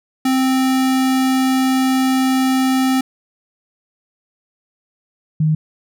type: tone pair in turn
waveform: square / sine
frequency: 261.6 / 155.55 Hz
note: C4 / D#3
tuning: 0 / 0 cents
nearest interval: major sixth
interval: 900 cents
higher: first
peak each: -14 / -12 dBFS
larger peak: second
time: 0.25-3.01 / 5.4-5.55 s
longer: first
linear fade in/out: 5 ms
effects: none